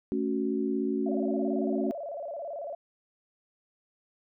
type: chord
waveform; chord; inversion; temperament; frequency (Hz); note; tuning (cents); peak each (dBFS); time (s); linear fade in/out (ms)
sine; F# minor; first; equal; 220 / 277.2 / 370; A3 / C#4 / F#4; 0 / 0 / 0; -31 / -30 / -31; 0.12-1.91; 0
type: tone with vibrato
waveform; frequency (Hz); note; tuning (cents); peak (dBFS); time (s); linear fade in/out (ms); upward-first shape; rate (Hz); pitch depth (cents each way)
sine; 622.3; D#5; 0; -34; 1.06-2.75; 5; square; 18; 140
effects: none